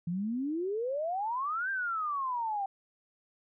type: exponential two-way sweep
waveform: sine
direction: up then down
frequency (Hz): 164.81 to 1605 to 771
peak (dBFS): -30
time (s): 0.07-2.66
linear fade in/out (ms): 5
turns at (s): 1.7
effects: none